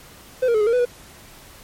triangle tone with pitch steps, 511 / 469.5 / 429.9 / 416.8 / 462.8 / 496.8 / 485.9 Hz, C5 / A#4 / A4 / G#4 / A#4 / B4 / B4, -41 / +12 / -40 / +6 / -13 / +10 / -28 cents, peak -13 dBFS, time 0.42-0.854 s, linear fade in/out 10 ms, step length 62 ms, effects pink hiss -45 dBFS RMS until 1.63 s + MP3 64 kbps

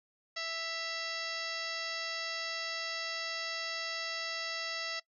harmonic tone with a mistuned harmonic, 659.3 Hz, E5, in tune, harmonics 1 / 2 / 3 / 4 / 5 / 6 / 7 / 8 / 9 / 10, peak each -45 / -44 / -41 / -46 / -48 / -45 / -43 / -43 / -56 / -54 dBFS, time 0.36-5 s, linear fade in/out 10 ms, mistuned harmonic 4, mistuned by +42 cents, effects noise-tail reverb RT60 0.1 s tail -20 dB re dry

